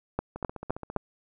two click trains, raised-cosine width 1 ms, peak -23 / -13 dBFS, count 10 / 4, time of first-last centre 0.36-0.968 / 0.19-0.963 s, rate 14.8 / 3.88 Hz, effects none

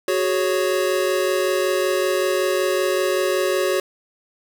square chord, F# suspended second, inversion none, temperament equal, 370 / 415.3 / 554.4 Hz, F#4 / G#4 / C#5, 0 / 0 / 0 cents, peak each -22 / -26 / -23 dBFS, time 0.08-3.8 s, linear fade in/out 2 ms, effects none

